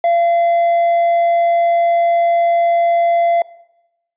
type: tone with hard clipping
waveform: sine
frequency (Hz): 684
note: F5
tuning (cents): -36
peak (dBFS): -12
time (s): 0.04-3.42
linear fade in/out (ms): 2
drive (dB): 3
effects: noise-tail reverb RT60 0.9 s tail -20 dB re dry + resampled to 8000 Hz